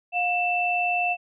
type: tone pair together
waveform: sine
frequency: 713 / 2661 Hz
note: F5 / E7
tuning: +36 / +16 cents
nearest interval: octave + major seventh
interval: 2280 cents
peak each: -24 dBFS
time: 0.12-1.17 s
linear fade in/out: 50 ms
effects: none